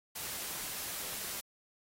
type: noise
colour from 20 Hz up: white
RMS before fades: -40 dBFS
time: 0.15-1.41 s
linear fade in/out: 10 ms
effects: AAC 48 kbps